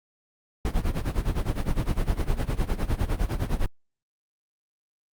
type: noise with tremolo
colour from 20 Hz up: brown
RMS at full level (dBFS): -22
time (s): 0.65-3.66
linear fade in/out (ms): 2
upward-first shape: sine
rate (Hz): 9.8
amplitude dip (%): 85
effects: Opus 48 kbps